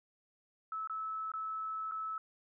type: tone with dropouts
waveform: sine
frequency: 1303 Hz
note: E6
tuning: 20 cents flat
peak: -36 dBFS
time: 0.72-2.18 s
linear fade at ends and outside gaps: 2 ms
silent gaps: 0.874-0.897 / 1.318-1.337 / 1.913-1.919 s
effects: none